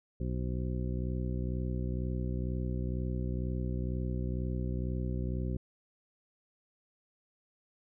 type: harmonic tone with a mistuned harmonic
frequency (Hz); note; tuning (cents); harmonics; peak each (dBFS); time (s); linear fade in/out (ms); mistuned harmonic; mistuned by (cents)
62.1; B1; +10; 1 / 2 / 3 / 4 / 5 / 6 / 8; -34 / -36 / -39 / -43 / -46 / -44 / -49; 0.2-5.57; 5; 8; +77
effects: none